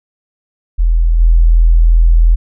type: tone with level steps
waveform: sine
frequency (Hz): 41.42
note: E1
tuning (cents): +9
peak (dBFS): -7 / -4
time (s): 0.78-2.36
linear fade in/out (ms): 20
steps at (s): 1.19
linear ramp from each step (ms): 20
effects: none